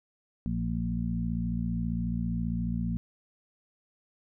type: harmonic tone with a mistuned harmonic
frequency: 58.27 Hz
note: A#1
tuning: in tune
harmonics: 1 / 2 / 3 / 4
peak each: -34 / -35 / -32 / -33 dBFS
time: 0.46-2.97 s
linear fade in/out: 0 ms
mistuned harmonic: 4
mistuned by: -26 cents
effects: none